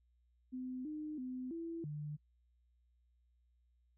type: tone with pitch steps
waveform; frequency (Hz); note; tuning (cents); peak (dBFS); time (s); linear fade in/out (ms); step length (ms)
sine; 255.3 / 304.9 / 254.9 / 332.6 / 149; C4 / D#4 / C4 / E4 / D3; -42 / -35 / -45 / +16 / +25; -40; 0.52-2.17; 20; 330
effects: noise-tail reverb RT60 0.1 s tail -25 dB re dry + added 60 Hz sine -70 dBFS peak until 3.97 s